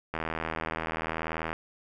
click train, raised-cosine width 0.5 ms, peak -16 dBFS, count 113, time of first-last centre 0.14-1.53 s, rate 80.6 Hz, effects none

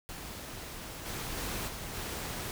pink noise with level steps, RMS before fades -43 / -38 / -36 / -41 / -38 dBFS, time 0.09-2.51 s, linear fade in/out 0 ms, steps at 1.05 / 1.36 / 1.67 / 1.93 s, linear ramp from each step 20 ms, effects none

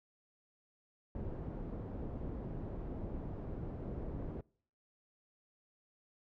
pink low-pass noise, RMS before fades -42 dBFS, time 1.15-4.41 s, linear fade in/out 2 ms, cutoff 470 Hz, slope 12 dB/octave, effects noise-tail reverb RT60 0.6 s tail -26 dB re dry

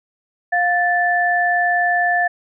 sine tone pair together, 705.4 / 1756 Hz, F5 / A6, +17 / -4 cents, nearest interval octave + major third, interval 1579 cents, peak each -17 dBFS, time 0.52-2.28 s, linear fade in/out 10 ms, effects none

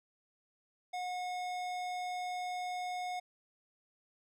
sine tone with tanh clipping, 725 Hz, F#5, 35 cents flat, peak -38 dBFS, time 0.93-3.2 s, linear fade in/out 10 ms, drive 18 dB, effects none

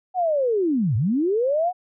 sine linear two-way sweep, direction down then up, 757 to 98 to 746 Hz, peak -18 dBFS, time 0.14-1.73 s, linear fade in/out 50 ms, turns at 0.96 s, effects none

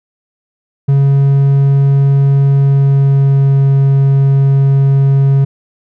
triangle tone with pitch glide, 138.59 to 137.32 Hz, C#3 to C#3, 0 to -16 cents, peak -4 dBFS, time 0.88-5.45 s, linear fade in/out 10 ms, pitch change -16 cents, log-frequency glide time 2.58-3.68 s, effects none

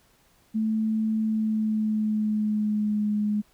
sine tone with pitch glide, 219 to 209.4 Hz, A3 to G#3, -8 to +15 cents, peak -22 dBFS, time 0.54-3.42 s, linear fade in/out 20 ms, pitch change -77 cents, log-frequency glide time 1.21-3.1 s, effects pink hiss -62 dBFS RMS until 3.53 s

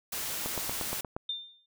white noise, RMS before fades -35 dBFS, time 0.12-1.01 s, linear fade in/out 5 ms
click train, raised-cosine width 1 ms, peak -20 dBFS, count 7, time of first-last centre 0.46-1.165 s, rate 8.51 Hz
sine tone with exponential decay, 3603 Hz, A7, 40 cents sharp, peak -29 dBFS, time 1.29-1.66 s, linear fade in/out 5 ms, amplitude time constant 80 ms
effects none

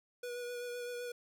square tone with vibrato, 486.1 Hz, B4, 28 cents flat, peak -40 dBFS, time 0.23-1.12 s, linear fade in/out 5 ms, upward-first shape sine, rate 7.8 Hz, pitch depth 18 cents each way, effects none

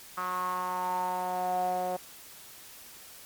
sawtooth tone with band-pass filter sweep, 182 Hz, F#3, 28 cents flat, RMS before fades -31 dBFS, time 0.17-1.97 s, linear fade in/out 10 ms, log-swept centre 1200 to 640 Hz, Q 7.6, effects white hiss -49 dBFS RMS until 3.25 s + MP3 96 kbps

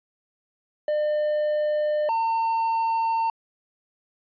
triangle tone pair in turn, 602 / 906.7 Hz, D5 / A#5, +43 / -48 cents, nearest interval perfect fifth, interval 709 cents, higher second, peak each -19 dBFS, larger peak neither, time 0.88-2.09 / 2.09-3.3 s, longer neither, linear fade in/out 2 ms, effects resampled to 11025 Hz

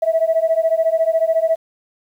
sine beating tone pair, 644 / 658 Hz, E5 / E5, -41 / -3 cents, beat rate 14 Hz, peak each -16 dBFS, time 0.02-1.56 s, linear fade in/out 10 ms, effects tanh soft clip ceiling -7 dBFS + 8-bit

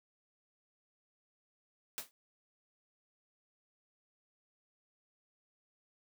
white noise with exponential decay, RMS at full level -36 dBFS, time 1.98-2.11 s, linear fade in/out 0 ms, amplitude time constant 27 ms, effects high-pass 150 Hz 12 dB/octave

